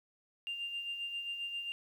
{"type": "tone with tremolo", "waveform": "sine", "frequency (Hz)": 2794, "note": "F7", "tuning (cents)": 0, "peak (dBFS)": -34, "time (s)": [0.47, 1.72], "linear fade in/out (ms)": 0, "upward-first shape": "sine", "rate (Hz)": 7.5, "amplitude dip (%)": 50, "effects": ["tanh soft clip ceiling -31 dBFS", "11-bit"]}